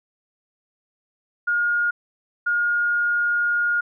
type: tone bursts at uneven times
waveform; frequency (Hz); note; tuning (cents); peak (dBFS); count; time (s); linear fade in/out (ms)
sine; 1426; F6; +36; -18; 2; 1.47-1.91 / 2.46-3.81; 10
effects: none